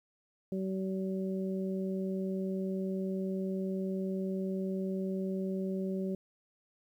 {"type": "harmonic tone", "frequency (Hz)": 190, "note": "F#3", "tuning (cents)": 46, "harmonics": [1, 2, 3], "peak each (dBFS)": [-33, -37, -43], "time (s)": [0.52, 6.15], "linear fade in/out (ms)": 2, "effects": ["11-bit"]}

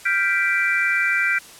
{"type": "chord", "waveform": "sine", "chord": "G dominant seventh", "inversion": "third", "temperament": "equal", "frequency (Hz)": [1396.9, 1568, 1975.5, 2349], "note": ["F6", "G6", "B6", "D7"], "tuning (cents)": [0, 0, 0, 0], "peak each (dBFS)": [-25, -22, -23, -22], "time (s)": [0.05, 1.39], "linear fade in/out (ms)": 10, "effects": ["white hiss -43 dBFS RMS until 1.59 s", "low-pass 11000 Hz 12 dB/octave"]}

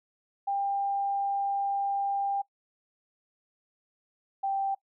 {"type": "tone pair in turn", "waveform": "sine", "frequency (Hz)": [796, 784.1], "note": ["G5", "G5"], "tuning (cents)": [26, 0], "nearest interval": "unison", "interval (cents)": 26, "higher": "first", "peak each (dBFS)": -26, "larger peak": "neither", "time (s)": [[0.47, 2.42], [4.43, 4.75]], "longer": "first", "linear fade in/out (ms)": 10, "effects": ["noise-tail reverb RT60 0.1 s tail -21 dB re dry"]}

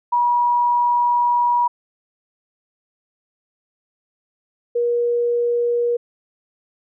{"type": "tone pair in turn", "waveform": "sine", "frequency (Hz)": [964, 477.2], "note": ["B5", "A#4"], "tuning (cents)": [-42, 41], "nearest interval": "octave", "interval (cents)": 1217, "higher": "first", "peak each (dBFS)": [-14, -16], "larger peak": "first", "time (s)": [[0.12, 1.68], [4.75, 5.97]], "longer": "first", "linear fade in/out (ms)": 10, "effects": []}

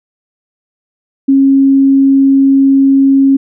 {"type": "tone", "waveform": "sine", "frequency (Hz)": 272.2, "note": "C#4", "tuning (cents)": -31, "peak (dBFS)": -4, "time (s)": [1.28, 3.37], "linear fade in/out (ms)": 10, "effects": []}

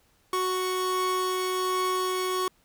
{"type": "tone pair together", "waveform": "45% pulse", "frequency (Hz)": [370, 1108.7], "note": ["F#4", "C#6"], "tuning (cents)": [0, 0], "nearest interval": "octave + perfect fifth", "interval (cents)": 1900, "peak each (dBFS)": -28, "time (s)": [0.33, 2.48], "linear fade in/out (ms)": 2, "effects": ["pink hiss -65 dBFS RMS until 2.64 s"]}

